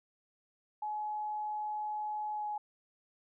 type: tone with pitch glide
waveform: sine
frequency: 847 to 839.7 Hz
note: G#5 to G#5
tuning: +34 to +19 cents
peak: -34 dBFS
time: 0.82-2.58 s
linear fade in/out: 5 ms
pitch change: -15 cents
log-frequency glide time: 2.33-2.46 s
effects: none